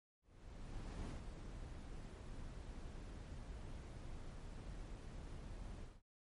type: noise with ADSR envelope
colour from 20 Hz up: brown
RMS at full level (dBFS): -44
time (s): 0.22-6.02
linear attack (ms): 870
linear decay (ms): 120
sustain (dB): -6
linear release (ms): 210
effects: MP3 48 kbps